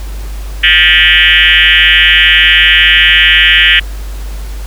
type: tone with frequency modulation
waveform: sine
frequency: 2422 Hz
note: D#7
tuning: 47 cents flat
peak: -3 dBFS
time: 0.63-3.8 s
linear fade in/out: 10 ms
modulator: 167 Hz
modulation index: 4.7
effects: added 50 Hz sine -18 dBFS peak until 4.66 s + pink hiss -33 dBFS RMS until 4.66 s